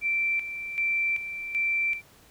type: tone with tremolo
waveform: sine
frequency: 2344 Hz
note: D7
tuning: 4 cents flat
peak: -23 dBFS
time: 0.01-2.02 s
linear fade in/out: 50 ms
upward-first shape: square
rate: 1.3 Hz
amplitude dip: 65%
effects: pink hiss -56 dBFS RMS until 2.3 s